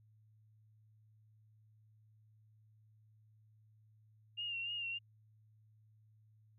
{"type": "tone with vibrato", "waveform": "sine", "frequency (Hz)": 2794, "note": "F7", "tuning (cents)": 0, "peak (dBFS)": -38, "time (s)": [4.37, 4.99], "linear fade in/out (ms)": 20, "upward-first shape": "sine", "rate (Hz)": 3.4, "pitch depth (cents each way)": 45, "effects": ["added 108 Hz sine -64 dBFS peak until 6.58 s"]}